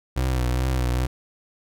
30% pulse tone with vibrato, 63 Hz, B1, 35 cents sharp, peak -18 dBFS, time 0.16-1.07 s, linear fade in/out 10 ms, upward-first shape triangle, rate 2.4 Hz, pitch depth 62 cents each way, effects none

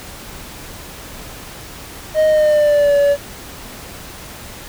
triangle tone with pitch glide, 622.3 to 570.7 Hz, D#5 to D5, 0 to -50 cents, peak -8 dBFS, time 2.14-3.17 s, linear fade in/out 50 ms, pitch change -150 cents, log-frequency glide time 2.27-2.95 s, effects pink hiss -34 dBFS RMS until 4.68 s

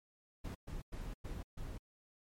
brown noise bursts at uneven times, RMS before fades -43 dBFS, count 5, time 0.44-0.55 / 0.67-0.82 / 0.92-1.14 / 1.24-1.43 / 1.57-1.78 s, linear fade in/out 10 ms, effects MP3 64 kbps

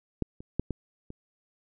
clicks, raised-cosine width 3 ms, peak -14 / -30 / -13 / -18 / -28 dBFS, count 5, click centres 0.223 / 0.405 / 0.596 / 0.707 / 1.104 s, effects none

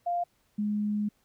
sine tone pair in turn, 698.5 / 208.8 Hz, F5 / G#3, 0 / +10 cents, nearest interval octave + major sixth, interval 2090 cents, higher first, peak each -26 dBFS, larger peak neither, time 0.06-0.24 / 0.58-1.09 s, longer second, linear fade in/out 10 ms, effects pink hiss -70 dBFS RMS until 1.24 s

